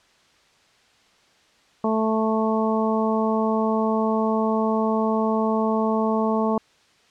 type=harmonic tone; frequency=220 Hz; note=A3; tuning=in tune; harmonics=1 / 2 / 3 / 4 / 5; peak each=-22 / -25 / -27 / -28 / -29 dBFS; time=1.84-6.58 s; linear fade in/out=2 ms; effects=white hiss -58 dBFS RMS until 7.1 s + low-pass 5000 Hz 12 dB/octave